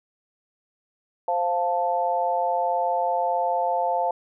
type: chord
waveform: sine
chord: F major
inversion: second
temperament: equal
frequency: 523.3 / 698.5 / 880 Hz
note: C5 / F5 / A5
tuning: 0 / 0 / 0 cents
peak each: -27 / -24 / -25 dBFS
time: 1.28-4.11 s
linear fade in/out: 2 ms
effects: none